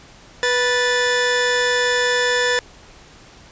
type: tone pair together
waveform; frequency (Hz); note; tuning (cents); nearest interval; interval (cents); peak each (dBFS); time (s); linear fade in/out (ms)
sawtooth; 491.3 / 1752; B4 / A6; -9 / -8; octave + minor seventh; 2201; -15; 0.43-2.59; 0
effects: pink hiss -45 dBFS RMS until 3.51 s + resampled to 16000 Hz